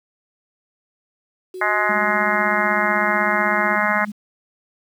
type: tone with pitch glide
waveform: sine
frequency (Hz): 370 to 358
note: F#4 to F4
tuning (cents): 0 to +43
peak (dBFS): -29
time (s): 1.54-3.76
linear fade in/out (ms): 5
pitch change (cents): -57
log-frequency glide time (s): 2.18-2.88
type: harmonic tone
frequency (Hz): 210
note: G#3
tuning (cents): +19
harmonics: 3 / 4 / 5 / 6 / 7 / 8 / 9 / 10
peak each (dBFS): -25 / -25 / -25 / -25 / -25 / -25 / -25 / -25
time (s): 1.61-4.05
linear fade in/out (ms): 5
type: tone with tremolo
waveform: sine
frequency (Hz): 207.7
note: G#3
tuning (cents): 0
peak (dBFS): -24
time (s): 1.89-4.12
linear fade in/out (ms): 5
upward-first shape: sine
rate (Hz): 16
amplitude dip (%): 65
effects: 8-bit